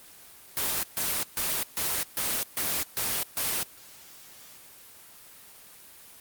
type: noise bursts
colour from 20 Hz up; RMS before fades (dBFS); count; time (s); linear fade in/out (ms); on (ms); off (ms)
white; -28; 8; 0.57-3.63; 0; 260; 140
effects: white hiss -50 dBFS RMS until 6.2 s + Opus 24 kbps